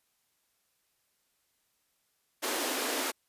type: high-pass noise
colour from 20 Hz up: pink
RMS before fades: -32 dBFS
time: 2.42-3.12 s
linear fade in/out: 20 ms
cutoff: 240 Hz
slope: 96 dB/octave
effects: white hiss -75 dBFS RMS until 3.28 s + resampled to 32000 Hz